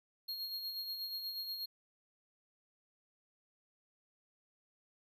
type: tone with tremolo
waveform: square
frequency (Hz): 4264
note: C8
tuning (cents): +32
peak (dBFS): -38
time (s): 0.28-1.66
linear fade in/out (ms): 10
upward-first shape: sine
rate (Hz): 8.3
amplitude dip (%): 45
effects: none